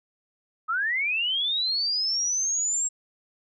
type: linear sweep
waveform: sine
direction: up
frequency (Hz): 1244.5 to 7610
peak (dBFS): -23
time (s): 0.68-2.89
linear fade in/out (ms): 20
effects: none